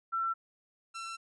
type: tone pair in turn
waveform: sine / sawtooth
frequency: 1346 / 1346 Hz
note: E6 / E6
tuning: +36 / +36 cents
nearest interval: unison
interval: 0 cents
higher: neither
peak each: -29 / -35 dBFS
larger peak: first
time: 0.12-0.34 / 0.94-1.17 s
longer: second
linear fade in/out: 20 ms
effects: resampled to 22050 Hz